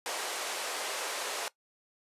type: band-pass noise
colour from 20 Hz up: pink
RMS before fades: -36 dBFS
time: 0.06-1.48 s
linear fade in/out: 0 ms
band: 450 to 11000 Hz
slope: 24 dB/octave
effects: noise-tail reverb RT60 0.1 s tail -19 dB re dry + resampled to 32000 Hz